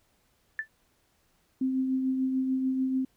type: tone with exponential decay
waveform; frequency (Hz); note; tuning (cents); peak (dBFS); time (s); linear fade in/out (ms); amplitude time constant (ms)
sine; 1760; A6; 0; -24; 0.59-0.68; 1; 18
type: tone with tremolo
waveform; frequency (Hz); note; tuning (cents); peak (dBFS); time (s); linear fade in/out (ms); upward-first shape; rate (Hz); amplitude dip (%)
sine; 261.6; C4; 0; -23; 1.61-3.05; 5; triangle; 6.8; 40
effects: pink hiss -69 dBFS RMS until 3.16 s